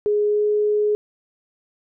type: tone with pitch glide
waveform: sine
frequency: 416.8 to 419.5 Hz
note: G#4 to G#4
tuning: +6 to +17 cents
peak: -16 dBFS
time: 0.06-0.95 s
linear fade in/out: 0 ms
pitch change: +11 cents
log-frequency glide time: 0.27-0.44 s
effects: none